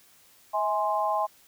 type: chord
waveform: sine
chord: E augmented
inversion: none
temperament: equal with one note detuned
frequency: 643.1 / 830.6 / 1046.5 Hz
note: E5 / G#5 / B#5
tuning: -43 / 0 / 0 cents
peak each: -29 / -27 / -28 dBFS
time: 0.53-1.27 s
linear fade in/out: 20 ms
effects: white hiss -58 dBFS RMS until 1.47 s